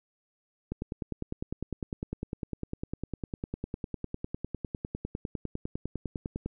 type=click train; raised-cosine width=3 ms; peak=-20 dBFS; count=58; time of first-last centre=0.72-6.46 s; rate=9.93 Hz; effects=none